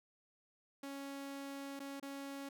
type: tone with dropouts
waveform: sawtooth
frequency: 277.2 Hz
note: C#4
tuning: in tune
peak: -40 dBFS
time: 0.83-2.49 s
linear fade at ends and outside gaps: 5 ms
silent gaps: 1.794-1.801 / 1.999-2.026 s
effects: none